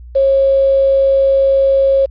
sine tone with quantisation, 543 Hz, C#5, 36 cents flat, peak -8 dBFS, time 0.15-2.06 s, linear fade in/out 10 ms, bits 6, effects added 60 Hz sine -31 dBFS peak until 2.1 s + resampled to 11025 Hz

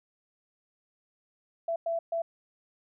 sine tone bursts at uneven times, 668 Hz, E5, 23 cents sharp, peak -27 dBFS, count 3, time 1.68-1.76 / 1.86-1.99 / 2.12-2.22 s, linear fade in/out 5 ms, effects none

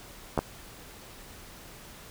clicks, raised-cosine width 1 ms, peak -11 dBFS, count 2, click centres 0.377 / 0.39 s, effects pink hiss -48 dBFS RMS until 2.1 s

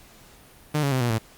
sawtooth tone with pitch steps, 150.8 / 139.89 / 129.77 / 120.38 / 111.67 Hz, D3 / C#3 / C3 / B2 / A2, +46 / +16 / -14 / -44 / +26 cents, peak -17 dBFS, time 0.74-1.185 s, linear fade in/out 10 ms, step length 89 ms, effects pink hiss -51 dBFS RMS until 1.37 s + Opus 48 kbps

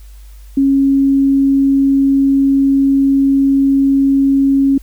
sine tone, 274 Hz, C#4, 20 cents flat, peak -8 dBFS, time 0.57-4.78 s, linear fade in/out 5 ms, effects added 50 Hz sine -33 dBFS peak until 4.82 s + white hiss -50 dBFS RMS until 4.82 s

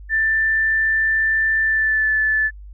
sine tone with pitch glide, 1773 to 1743.5 Hz, A6 to A6, +13 to -16 cents, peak -15 dBFS, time 0.09-2.51 s, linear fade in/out 50 ms, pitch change -29 cents, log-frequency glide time 1.62-2.1 s, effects added 50 Hz sine -35 dBFS peak until 2.73 s

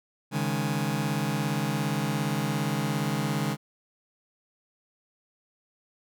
sawtooth chord, C# suspended second, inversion none, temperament just, 138.59 / 155.92 / 207.9 Hz, C#3 / D#3 / G#3, 0 / +4 / +2 cents, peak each -26 dBFS, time 0.31-3.57 s, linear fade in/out 50 ms, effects none

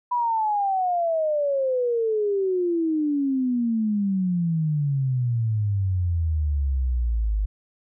sine exponential sweep, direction down, 989 to 49.84 Hz, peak -20 dBFS, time 0.11-7.46 s, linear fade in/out 10 ms, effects none

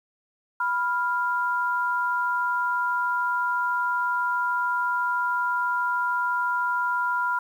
sine tone pair together, 983.8 / 1396.9 Hz, B5 / F6, -7 / 0 cents, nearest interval tritone, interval 607 cents, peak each -25 dBFS, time 0.6-7.39 s, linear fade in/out 5 ms, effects 9-bit

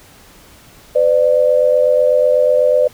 sine tone pair together, 506.9 / 595 Hz, B4 / D5, +45 / +22 cents, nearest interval minor third, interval 277 cents, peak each -12 dBFS, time 0.95-2.88 s, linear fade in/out 10 ms, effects pink hiss -44 dBFS RMS until 2.93 s

